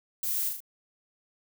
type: noise with echo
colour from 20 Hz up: violet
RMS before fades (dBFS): -31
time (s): 0.23-0.49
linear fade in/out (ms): 2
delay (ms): 38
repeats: 3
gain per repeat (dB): -4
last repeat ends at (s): 0.604
effects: none